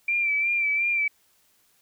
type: tone with vibrato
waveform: sine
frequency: 2349 Hz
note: D7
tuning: in tune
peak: -21 dBFS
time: 0.08-1.08 s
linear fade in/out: 5 ms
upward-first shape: sine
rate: 2.8 Hz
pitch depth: 43 cents each way
effects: white hiss -64 dBFS RMS until 1.81 s